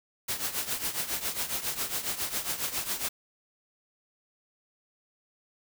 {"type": "noise with tremolo", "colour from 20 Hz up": "white", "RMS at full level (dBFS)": -29, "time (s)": [0.28, 3.09], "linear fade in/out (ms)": 10, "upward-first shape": "triangle", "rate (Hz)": 7.3, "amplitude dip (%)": 80, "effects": []}